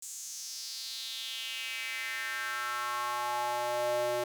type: tone with high-pass filter sweep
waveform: square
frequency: 121.3 Hz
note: B2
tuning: 31 cents flat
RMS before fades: -35 dBFS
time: 0.02-4.24 s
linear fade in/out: 5 ms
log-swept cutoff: 7500 to 490 Hz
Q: 3.8
effects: none